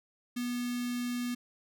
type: tone with notch filter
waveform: square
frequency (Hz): 243.8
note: B3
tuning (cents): -22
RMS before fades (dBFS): -34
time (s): 0.36-1.35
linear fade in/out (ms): 10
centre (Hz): 690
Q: 0.51
effects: none